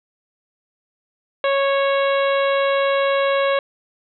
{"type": "harmonic tone", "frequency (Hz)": 552, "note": "C#5", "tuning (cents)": -7, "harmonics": [1, 2, 3, 4, 5, 6, 7], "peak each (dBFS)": [-17, -23, -27, -29, -31, -33, -34], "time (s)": [1.44, 3.59], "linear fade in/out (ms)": 2, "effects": []}